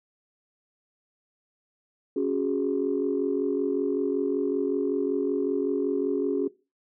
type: chord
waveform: sine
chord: C# suspended fourth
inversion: none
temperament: equal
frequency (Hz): 277.2 / 370 / 415.3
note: C#4 / F#4 / G#4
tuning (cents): 0 / 0 / 0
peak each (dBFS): -27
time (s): 2.16-6.48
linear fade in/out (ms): 5
effects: noise-tail reverb RT60 0.3 s tail -21 dB re dry + tanh soft clip ceiling -15 dBFS